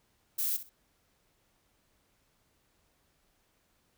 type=noise with echo; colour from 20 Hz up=violet; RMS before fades=-31 dBFS; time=0.38-0.57 s; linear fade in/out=10 ms; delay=63 ms; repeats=2; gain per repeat=-13 dB; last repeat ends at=0.696 s; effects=pink hiss -72 dBFS RMS until 3.97 s